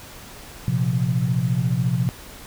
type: chord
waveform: sine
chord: Bb suspended second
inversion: none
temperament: equal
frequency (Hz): 116.54 / 130.81 / 174.61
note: Bb2 / C3 / F3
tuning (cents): 0 / 0 / 0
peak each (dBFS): -24 / -21 / -24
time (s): 0.68-2.09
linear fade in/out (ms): 0
effects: pink hiss -41 dBFS RMS until 2.46 s